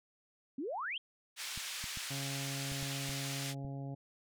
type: exponential sweep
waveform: sine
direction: up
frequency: 246.9 to 3322 Hz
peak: -36 dBFS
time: 0.58-0.98 s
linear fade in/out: 5 ms
type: band-pass noise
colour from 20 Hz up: pink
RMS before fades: -42 dBFS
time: 1.36-3.55 s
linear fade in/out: 50 ms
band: 2100 to 9000 Hz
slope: 12 dB/octave
type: clicks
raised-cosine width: 5 ms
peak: -34 dBFS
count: 7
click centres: 1.576 / 1.841 / 1.973 / 2.72 / 2.828 / 3.093 / 3.648 s
type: harmonic tone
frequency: 137.9 Hz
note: C#3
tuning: 9 cents flat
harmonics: 1 / 2 / 3 / 4 / 5 / 6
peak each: -40 / -46 / -55 / -53 / -53 / -58 dBFS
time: 2.1-3.95 s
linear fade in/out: 10 ms
effects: none